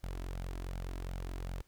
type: tone with flanger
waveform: sawtooth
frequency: 44.77 Hz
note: F1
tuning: 44 cents sharp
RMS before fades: -40 dBFS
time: 0.03-1.62 s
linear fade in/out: 10 ms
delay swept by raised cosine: 1.3 to 3.1 ms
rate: 2.7 Hz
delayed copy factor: +0.5
effects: pink hiss -70 dBFS RMS until 1.67 s